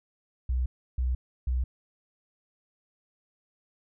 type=tone bursts; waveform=sine; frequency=62.8 Hz; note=B1; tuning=30 cents sharp; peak=-24 dBFS; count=3; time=0.49-1.64 s; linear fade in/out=5 ms; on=170 ms; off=320 ms; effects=none